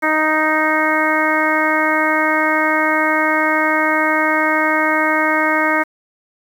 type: harmonic tone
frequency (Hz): 311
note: D#4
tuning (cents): -1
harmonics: 1 / 2 / 3 / 4 / 5 / 6 / 7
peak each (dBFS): -21 / -21 / -21 / -21 / -21 / -21 / -21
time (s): 0.02-5.84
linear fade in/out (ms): 20
effects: 7-bit